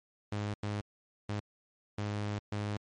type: tone bursts at uneven times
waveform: sawtooth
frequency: 103.83 Hz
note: G#2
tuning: in tune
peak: -29 dBFS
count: 5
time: 0.32-0.54 / 0.63-0.81 / 1.29-1.4 / 1.98-2.39 / 2.52-2.77 s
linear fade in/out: 5 ms
effects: low-pass 6000 Hz 12 dB/octave + MP3 48 kbps